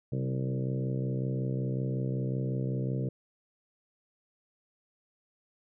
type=harmonic tone with a mistuned harmonic; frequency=65.41 Hz; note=C2; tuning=in tune; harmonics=2 / 3 / 4 / 5 / 6 / 7 / 8 / 9; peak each=-30 / -37 / -41 / -41 / -44 / -41 / -46 / -48 dBFS; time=0.12-3.09 s; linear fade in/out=5 ms; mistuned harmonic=3; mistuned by=-32 cents; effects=none